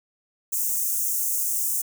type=high-pass noise; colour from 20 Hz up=white; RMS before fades=-25 dBFS; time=0.52-1.82 s; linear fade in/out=10 ms; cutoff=6300 Hz; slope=48 dB/octave; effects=none